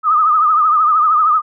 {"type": "tone with vibrato", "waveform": "sine", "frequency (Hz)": 1244.5, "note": "D#6", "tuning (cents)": 0, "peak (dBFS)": -9, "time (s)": [0.03, 1.42], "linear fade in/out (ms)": 50, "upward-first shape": "triangle", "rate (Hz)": 13, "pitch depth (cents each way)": 98, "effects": []}